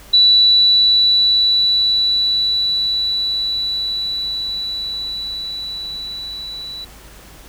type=tone with level ramp; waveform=sine; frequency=3951 Hz; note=B7; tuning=in tune; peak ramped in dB=-7 to -27 dBFS; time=0.13-6.85 s; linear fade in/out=10 ms; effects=added 50 Hz sine -42 dBFS peak until 7.48 s + pink hiss -42 dBFS RMS until 7.48 s